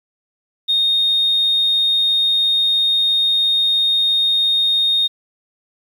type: tone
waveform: sine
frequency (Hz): 3697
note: A#7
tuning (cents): -15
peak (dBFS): -12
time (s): 0.68-5.08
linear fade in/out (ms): 20
effects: tanh soft clip ceiling -9 dBFS + 8-bit